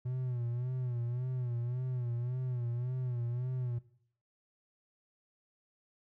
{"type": "tone with vibrato", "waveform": "triangle", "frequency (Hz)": 123.47, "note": "B2", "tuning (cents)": 0, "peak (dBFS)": -31, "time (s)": [0.05, 3.79], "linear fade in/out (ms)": 10, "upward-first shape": "sine", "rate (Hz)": 1.8, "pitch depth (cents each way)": 73, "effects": ["noise-tail reverb RT60 0.6 s tail -17 dB re dry"]}